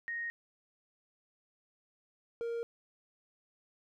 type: tone pair in turn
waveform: sine / triangle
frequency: 1864.7 / 466.2 Hz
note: A#6 / A#4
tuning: 0 / 0 cents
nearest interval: 2 octaves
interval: 2400 cents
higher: first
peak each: -35 / -32 dBFS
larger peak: second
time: 0.08-0.3 / 2.41-2.63 s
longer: neither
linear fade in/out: 0 ms
effects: none